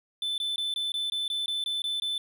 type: tone bursts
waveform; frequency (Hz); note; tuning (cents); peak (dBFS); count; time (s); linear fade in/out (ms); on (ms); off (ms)
triangle; 3520; A7; 0; -26; 11; 0.22-2.18; 2; 160; 20
effects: none